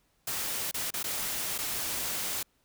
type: noise with dropouts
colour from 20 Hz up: white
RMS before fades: -33 dBFS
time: 0.27-2.43 s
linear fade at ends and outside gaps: 5 ms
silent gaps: 0.713-0.742 / 0.906-0.938 / 1.03-1.04 / 1.58-1.586 s
effects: pink hiss -71 dBFS RMS until 2.64 s